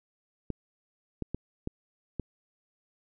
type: clicks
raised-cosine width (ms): 3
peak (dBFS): -19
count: 5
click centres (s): 0.503 / 1.223 / 1.346 / 1.674 / 2.197
effects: none